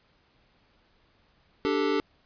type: chord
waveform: square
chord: D suspended fourth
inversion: none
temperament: equal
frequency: 293.7 / 392 / 440 Hz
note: D4 / G4 / A4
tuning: 0 / 0 / 0 cents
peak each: -29 dBFS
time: 1.65-2 s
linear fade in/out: 0 ms
effects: pink hiss -65 dBFS RMS until 2.25 s + resampled to 11025 Hz